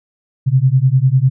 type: beating tone pair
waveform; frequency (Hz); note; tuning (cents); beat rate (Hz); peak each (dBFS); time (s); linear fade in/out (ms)
sine; 126.5 / 136.5; B2 / C#3; +42 / -26; 10; -12; 0.46-1.3; 20
effects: none